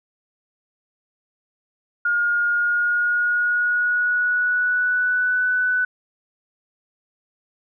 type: tone with pitch glide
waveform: sine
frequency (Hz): 1424 to 1494.8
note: F6 to F#6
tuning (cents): +33 to +17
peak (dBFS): -17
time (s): 2.05-5.85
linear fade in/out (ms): 5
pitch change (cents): +84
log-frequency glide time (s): 2.48-5.45
effects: none